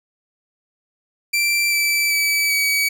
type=tone with pitch steps; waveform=sawtooth; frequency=2349 / 2323 / 2298 / 2273 Hz; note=D7 / D7 / D7 / C#7; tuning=0 / -20 / -38 / +43 cents; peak=-13 dBFS; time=1.33-2.89 s; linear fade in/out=10 ms; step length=390 ms; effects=none